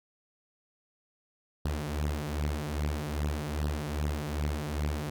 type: beating tone pair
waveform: sawtooth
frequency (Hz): 73 / 75.5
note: D2 / D2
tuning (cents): -10 / +48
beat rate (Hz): 2.5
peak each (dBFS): -29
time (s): 1.65-5.1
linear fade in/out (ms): 5
effects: none